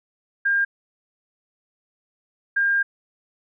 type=tone bursts at uneven times; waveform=sine; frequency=1606 Hz; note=G6; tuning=41 cents sharp; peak=-17 dBFS; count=2; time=0.45-0.65 / 2.56-2.83 s; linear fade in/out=10 ms; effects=none